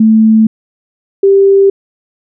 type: tone pair in turn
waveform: sine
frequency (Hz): 220 / 393.1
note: A3 / G4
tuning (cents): 0 / +5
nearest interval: minor seventh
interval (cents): 1005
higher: second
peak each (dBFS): -3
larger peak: neither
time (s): 0-0.47 / 1.23-1.7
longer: neither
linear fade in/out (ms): 5
effects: none